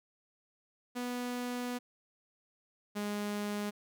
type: tone pair in turn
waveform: sawtooth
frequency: 245.8 / 206.7 Hz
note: B3 / G#3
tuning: -8 / -8 cents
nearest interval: minor third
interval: 300 cents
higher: first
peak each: -31 / -30 dBFS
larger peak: second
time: 0.95-1.79 / 2.95-3.71 s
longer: first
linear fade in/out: 20 ms
effects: none